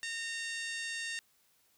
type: harmonic tone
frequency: 918 Hz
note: A#5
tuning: 27 cents flat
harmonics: 2 / 3 / 4 / 5 / 6 / 7 / 8 / 9 / 10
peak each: -39 / -43 / -45 / -47 / -49 / -50 / -51 / -52 / -53 dBFS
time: 0.03-1.19 s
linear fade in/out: 0 ms
effects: white hiss -70 dBFS RMS until 1.77 s